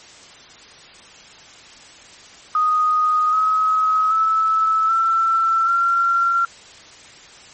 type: tone with pitch steps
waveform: sine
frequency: 1244.5 / 1275.1 / 1306.4 / 1338.5 / 1371.3 Hz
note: D#6 / D#6 / E6 / E6 / F6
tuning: 0 / +42 / -16 / +26 / -32 cents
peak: -14 dBFS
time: 2.55-6.45 s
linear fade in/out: 2 ms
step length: 780 ms
effects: white hiss -43 dBFS RMS until 7.53 s + MP3 32 kbps